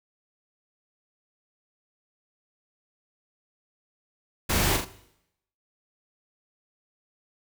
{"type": "noise with echo", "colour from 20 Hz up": "pink", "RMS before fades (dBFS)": -25, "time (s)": [4.49, 4.77], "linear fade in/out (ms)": 10, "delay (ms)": 40, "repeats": 2, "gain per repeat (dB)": -5, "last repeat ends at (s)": 4.85, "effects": ["noise-tail reverb RT60 0.8 s tail -17 dB re dry"]}